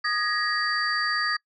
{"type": "tone cluster", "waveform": "sine", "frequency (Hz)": [1232, 1675, 1890, 4645], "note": ["D#6", "G#6", "A#6", "D8"], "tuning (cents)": [-17, 14, 23, -20], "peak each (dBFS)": -28, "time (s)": [0.04, 1.37], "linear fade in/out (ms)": 10, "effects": ["noise-tail reverb RT60 0.1 s tail -25 dB re dry", "tanh soft clip ceiling -14 dBFS"]}